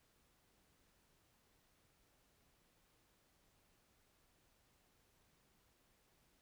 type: silence
effects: pink hiss -75 dBFS RMS until 6.41 s